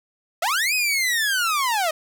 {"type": "linear two-way sweep", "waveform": "sawtooth", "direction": "up then down", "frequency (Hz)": [608, 2553, 608], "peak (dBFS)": -16, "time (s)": [0.42, 1.91], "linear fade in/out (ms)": 5, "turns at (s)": 0.74, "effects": []}